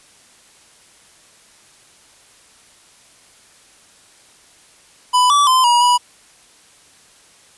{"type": "tone with pitch steps", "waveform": "square", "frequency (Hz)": [996, 1154, 1031, 960, 977], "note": ["B5", "D6", "C6", "B5", "B5"], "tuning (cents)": [14, -31, -26, -49, -19], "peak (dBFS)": -11, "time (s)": [5.13, 5.98], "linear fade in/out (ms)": 20, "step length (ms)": 170, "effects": ["white hiss -49 dBFS RMS until 7.57 s", "resampled to 24000 Hz"]}